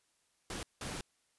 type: noise bursts at uneven times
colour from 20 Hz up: pink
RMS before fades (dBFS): -41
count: 2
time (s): 0.5-0.63 / 0.81-1.01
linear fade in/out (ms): 2
effects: white hiss -75 dBFS RMS until 1.38 s + resampled to 24000 Hz